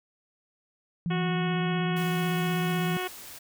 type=tone with vibrato; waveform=sine; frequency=168.4 Hz; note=E3; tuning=37 cents sharp; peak=-26 dBFS; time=1.06-2.97 s; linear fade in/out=0 ms; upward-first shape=sine; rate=16 Hz; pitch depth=44 cents each way
type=harmonic tone; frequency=366.7 Hz; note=F#4; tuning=15 cents flat; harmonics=1 / 2 / 3 / 4 / 5 / 6 / 7 / 8 / 9; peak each=-33 / -36 / -38 / -39 / -40 / -41 / -41 / -42 / -43 dBFS; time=1.1-3.08 s; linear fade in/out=10 ms
type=noise; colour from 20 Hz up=white; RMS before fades=-44 dBFS; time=1.96-3.39 s; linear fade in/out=10 ms
effects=none